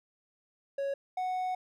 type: tone pair in turn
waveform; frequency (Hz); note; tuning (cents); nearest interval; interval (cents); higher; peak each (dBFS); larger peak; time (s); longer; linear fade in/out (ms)
triangle; 554.4 / 738.6; C#5 / F#5; 0 / -3; perfect fourth; 497; second; -28; neither; 0.78-0.94 / 1.17-1.55; second; 5
effects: none